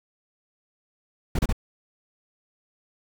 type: noise bursts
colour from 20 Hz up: brown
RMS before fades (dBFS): -21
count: 3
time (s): 1.35-1.527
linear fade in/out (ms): 5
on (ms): 39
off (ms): 30
effects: none